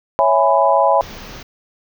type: chord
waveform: sine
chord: C# minor seventh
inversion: none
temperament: equal with one note detuned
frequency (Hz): 554.4 / 659.3 / 830.6 / 996.4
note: C#5 / E5 / G#5 / B5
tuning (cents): 0 / 0 / 0 / +15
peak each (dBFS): -16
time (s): 0.19-1.01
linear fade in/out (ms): 0
type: band-stop noise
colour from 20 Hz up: pink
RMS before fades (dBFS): -34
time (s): 1.01-1.43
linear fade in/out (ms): 5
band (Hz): 6500 to 15000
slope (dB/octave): 96
effects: none